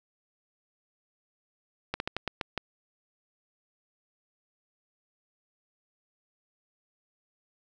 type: slowing click train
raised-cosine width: 0.3 ms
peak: -14 dBFS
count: 7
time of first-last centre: 1.94-2.577 s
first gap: 61 ms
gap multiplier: 1.22
effects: none